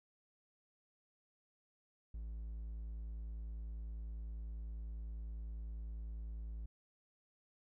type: tone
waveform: triangle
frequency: 55 Hz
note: A1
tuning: in tune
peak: -40 dBFS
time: 2.14-6.66 s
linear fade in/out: 5 ms
effects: none